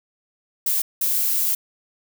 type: noise bursts at uneven times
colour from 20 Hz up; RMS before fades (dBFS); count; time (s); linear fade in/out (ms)
violet; -21; 2; 0.66-0.82 / 1.01-1.55; 5
effects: none